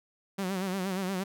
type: tone with vibrato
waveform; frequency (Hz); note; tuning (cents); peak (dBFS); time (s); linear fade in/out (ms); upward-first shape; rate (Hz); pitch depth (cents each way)
sawtooth; 189.2; F#3; +39; -26; 0.38-1.24; 10; sine; 8.5; 81
effects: none